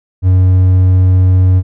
triangle tone, 92.5 Hz, F#2, in tune, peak -3 dBFS, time 0.22-1.63 s, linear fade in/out 50 ms, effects none

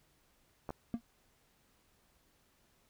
clicks, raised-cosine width 1 ms, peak -26 dBFS, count 2, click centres 0.692 / 0.705 s
triangle tone with exponential decay, 233.1 Hz, A#3, in tune, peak -26 dBFS, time 0.94-1.01 s, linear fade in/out 0 ms, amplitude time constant 15 ms
effects pink hiss -71 dBFS RMS until 2.89 s

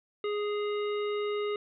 harmonic tone with a mistuned harmonic, 415.3 Hz, G#4, in tune, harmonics 1 / 3 / 5 / 7 / 9, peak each -29 / -39 / -43 / -46 / -48 dBFS, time 0.24-1.56 s, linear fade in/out 2 ms, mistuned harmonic 7, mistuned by -37 cents, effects none

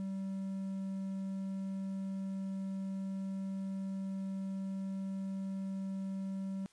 triangle tone, 192.9 Hz, G3, 28 cents flat, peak -34 dBFS, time 0-6.66 s, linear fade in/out 0 ms, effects white hiss -67 dBFS RMS until 6.72 s + resampled to 22050 Hz

